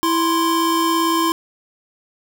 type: tone pair together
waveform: square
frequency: 330.2 / 1048.3 Hz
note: E4 / C6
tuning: +3 / +3 cents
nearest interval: octave + minor sixth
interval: 2000 cents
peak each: -19 dBFS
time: 0.03-1.32 s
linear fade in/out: 0 ms
effects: none